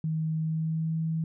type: tone with pitch glide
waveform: sine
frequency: 158.5 to 161.27 Hz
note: D#3 to E3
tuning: +32 to -38 cents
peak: -26 dBFS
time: 0.04-1.24 s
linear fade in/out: 2 ms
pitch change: +30 cents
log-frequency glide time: 0.36-0.95 s
effects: none